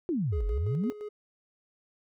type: exponential two-way sweep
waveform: sine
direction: down then up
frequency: 377.1 to 43.65 to 269.1 Hz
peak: -26 dBFS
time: 0.09-0.9 s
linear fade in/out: 0 ms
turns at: 0.46 s
type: tone with tremolo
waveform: triangle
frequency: 419.3 Hz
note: G#4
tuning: 17 cents sharp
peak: -33 dBFS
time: 0.32-1.09 s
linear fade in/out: 10 ms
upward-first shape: square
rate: 5.8 Hz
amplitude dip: 55%
effects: none